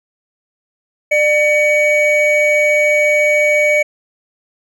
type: tone pair together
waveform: triangle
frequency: 597 / 2257 Hz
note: D5 / C#7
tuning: +28 / +31 cents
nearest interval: octave + major seventh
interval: 2303 cents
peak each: -11 dBFS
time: 1.11-3.83 s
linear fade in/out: 10 ms
effects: none